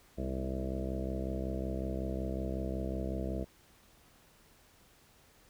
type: harmonic tone with a mistuned harmonic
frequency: 65.41 Hz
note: C2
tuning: in tune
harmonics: 1 / 2 / 3 / 4 / 5 / 6 / 7 / 8 / 9 / 10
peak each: -37 / -43 / -40 / -46 / -42 / -47 / -45 / -48 / -46 / -45 dBFS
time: 0.17-3.45 s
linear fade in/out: 20 ms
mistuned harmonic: 4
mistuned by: -37 cents
effects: pink hiss -63 dBFS RMS until 5.49 s